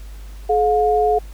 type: tone pair together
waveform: sine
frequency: 426.7 / 715 Hz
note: G#4 / F5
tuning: +47 / +41 cents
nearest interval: major sixth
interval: 894 cents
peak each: -16 dBFS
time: 0.49-1.19 s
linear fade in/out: 10 ms
effects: added 50 Hz sine -32 dBFS peak until 1.33 s + pink hiss -48 dBFS RMS until 1.33 s